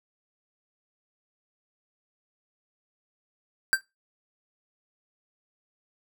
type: tone with exponential decay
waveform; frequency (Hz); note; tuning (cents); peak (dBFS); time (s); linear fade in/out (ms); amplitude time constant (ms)
square; 1568; G6; 0; -15; 3.73-3.81; 0; 17
effects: noise-tail reverb RT60 0.2 s tail -19 dB re dry